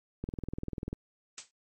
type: click train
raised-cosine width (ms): 3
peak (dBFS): -22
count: 15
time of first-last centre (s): 0.24-0.93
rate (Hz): 20.3
type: noise with exponential decay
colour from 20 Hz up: blue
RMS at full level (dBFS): -32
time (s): 1.38-1.51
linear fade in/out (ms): 0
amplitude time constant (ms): 27
effects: MP3 32 kbps